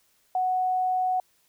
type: tone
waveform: sine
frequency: 740 Hz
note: F#5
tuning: in tune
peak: -22 dBFS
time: 0.35-1.2 s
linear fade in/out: 2 ms
effects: white hiss -66 dBFS RMS until 1.48 s